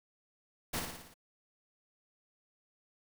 pink noise with echo, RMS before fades -35 dBFS, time 0.73-0.8 s, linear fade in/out 10 ms, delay 57 ms, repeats 6, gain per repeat -4 dB, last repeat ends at 1.142 s, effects none

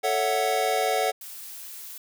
square chord, F# minor seventh, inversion first, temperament equal, 440 / 554.4 / 659.3 / 740 Hz, A4 / C#5 / E5 / F#5, 0 / 0 / 0 / 0 cents, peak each -29 / -30 / -31 / -26 dBFS, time 0.03-1.12 s, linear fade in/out 20 ms
blue noise, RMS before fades -40 dBFS, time 1.21-1.98 s, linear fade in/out 2 ms
effects none

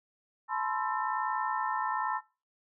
sine tone cluster, 866 / 995 / 1056 / 1329 / 1802 Hz, A5 / B5 / C6 / E6 / A6, -28 / +13 / +16 / +14 / +41 cents, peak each -34 / -36 / -35 / -37 / -40 dBFS, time 0.48-2.21 s, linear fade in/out 50 ms, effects noise-tail reverb RT60 0.3 s tail -20 dB re dry

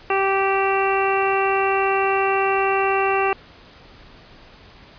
harmonic tone, 389.4 Hz, G4, 12 cents flat, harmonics 1 / 2 / 3 / 4 / 5 / 6 / 7, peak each -21 / -22 / -24 / -30 / -31 / -31 / -26 dBFS, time 0.1-3.33 s, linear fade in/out 2 ms, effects pink hiss -46 dBFS RMS until 4.98 s + resampled to 11025 Hz

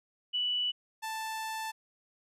sine / sawtooth tone pair in turn, 2960 / 881.9 Hz, F#7 / A5, 0 / +4 cents, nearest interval octave + major sixth, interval 2096 cents, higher first, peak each -28 / -31 dBFS, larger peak first, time 0.33-0.72 / 1.02-1.72 s, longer second, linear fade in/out 20 ms, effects resampled to 32000 Hz

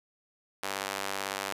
sawtooth tone with high-pass filter, 98 Hz, G2, in tune, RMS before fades -35 dBFS, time 0.63-1.53 s, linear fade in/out 0 ms, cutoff 700 Hz, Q 0.65, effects resampled to 32000 Hz + 9-bit

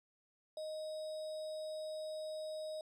sine tone with sample-and-hold, 622.3 Hz, D#5, in tune, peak -40 dBFS, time 0.57-2.81 s, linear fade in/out 2 ms, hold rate 4410 Hz, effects low-pass 8000 Hz 12 dB/octave

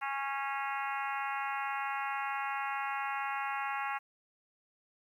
harmonic tone with a mistuned harmonic, 275.5 Hz, C#4, 11 cents flat, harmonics 3 / 4 / 5 / 6 / 7 / 8 / 9 / 10, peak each -37 / -39 / -41 / -43 / -44 / -45 / -46 / -47 dBFS, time 0.01-3.99 s, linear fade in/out 20 ms, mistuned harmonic 8, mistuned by -37 cents, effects 11-bit

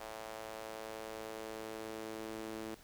sawtooth tone with high-pass filter sweep, 110 Hz, A2, in tune, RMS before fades -45 dBFS, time 0-2.75 s, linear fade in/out 10 ms, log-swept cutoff 650 to 310 Hz, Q 1.9, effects pink hiss -60 dBFS RMS until 2.83 s

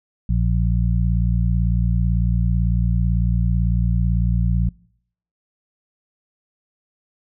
harmonic tone, 58 Hz, A#1, 8 cents flat, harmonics 1 / 2 / 3, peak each -18 / -21 / -23 dBFS, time 0.29-4.69 s, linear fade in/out 5 ms, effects noise-tail reverb RT60 0.7 s tail -25 dB re dry

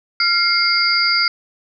sine tone cluster, 1388 / 2125 / 4637 / 4905 Hz, F6 / C7 / D8 / D#8, -11 / +26 / -23 / -26 cents, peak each -19 dBFS, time 0.2-1.28 s, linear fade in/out 2 ms, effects none

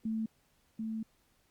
sine tone pair in turn, 221.3 / 221.3 Hz, A3 / A3, +10 / +10 cents, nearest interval unison, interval 0 cents, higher neither, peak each -31 / -34 dBFS, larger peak first, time 0.05-0.26 / 0.79-1.03 s, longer second, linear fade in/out 5 ms, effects pink hiss -71 dBFS RMS until 1.5 s + Opus 48 kbps

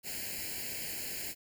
white noise with comb filter, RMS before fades -39 dBFS, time 0.03-1.35 s, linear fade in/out 50 ms, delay 0.42 ms, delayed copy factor +1, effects none

